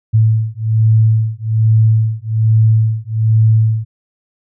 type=beating tone pair; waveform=sine; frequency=110 / 111.2 Hz; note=A2 / A2; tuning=0 / +19 cents; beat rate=1.2 Hz; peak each=-12 dBFS; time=0.13-3.85 s; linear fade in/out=20 ms; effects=none